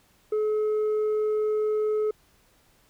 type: tone with tanh clipping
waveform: sine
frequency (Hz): 427.7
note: A4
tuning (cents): -49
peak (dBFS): -23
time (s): 0.32-2.11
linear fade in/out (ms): 5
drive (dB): 3
effects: pink hiss -62 dBFS RMS until 2.89 s